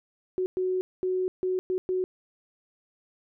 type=tone bursts at uneven times; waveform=sine; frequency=370 Hz; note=F#4; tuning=in tune; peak=-24 dBFS; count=6; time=0.38-0.46 / 0.57-0.81 / 1.03-1.28 / 1.43-1.59 / 1.7-1.78 / 1.89-2.04 s; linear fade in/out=0 ms; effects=none